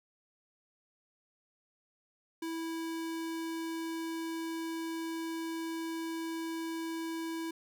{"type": "tone", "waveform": "square", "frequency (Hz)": 327.9, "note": "E4", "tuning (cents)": -9, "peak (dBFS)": -36, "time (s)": [2.42, 7.51], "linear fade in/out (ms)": 5, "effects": []}